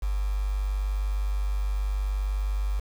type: tone with quantisation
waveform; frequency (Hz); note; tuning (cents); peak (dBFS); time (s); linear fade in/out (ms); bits
sine; 49.65; G1; +23; -24; 0.02-2.8; 10; 7
effects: none